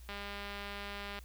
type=click train; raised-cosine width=0.3 ms; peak=-27 dBFS; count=223; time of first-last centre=0.09-1.189 s; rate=202 Hz; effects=added 60 Hz sine -49 dBFS peak until 1.24 s + white hiss -62 dBFS RMS until 1.24 s